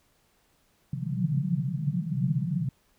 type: band-pass noise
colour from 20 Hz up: pink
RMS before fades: -28 dBFS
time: 0.93-2.69 s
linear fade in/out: 5 ms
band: 130 to 190 Hz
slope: 96 dB/octave
effects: pink hiss -67 dBFS RMS until 2.98 s